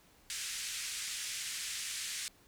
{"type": "band-pass noise", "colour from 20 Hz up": "white", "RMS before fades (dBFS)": -40, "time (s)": [0.3, 2.28], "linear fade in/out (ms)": 0, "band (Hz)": [1700, 9000], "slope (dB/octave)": 24, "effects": ["pink hiss -64 dBFS RMS until 2.47 s"]}